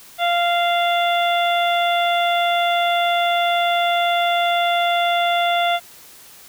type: harmonic tone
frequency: 694 Hz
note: F5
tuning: 11 cents flat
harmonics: 1 / 2 / 3 / 4 / 5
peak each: -17 / -25 / -26 / -29 / -25 dBFS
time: 0.18-5.8 s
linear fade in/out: 50 ms
effects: white hiss -44 dBFS RMS until 6.48 s